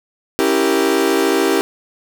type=chord; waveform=40% pulse; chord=C# diminished seventh; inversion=none; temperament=equal; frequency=277.2 / 329.6 / 392 / 466.2 Hz; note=C#4 / E4 / G4 / Bb4; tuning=0 / 0 / 0 / 0 cents; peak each=-20 / -18 / -16 / -20 dBFS; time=0.39-1.61 s; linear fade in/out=0 ms; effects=none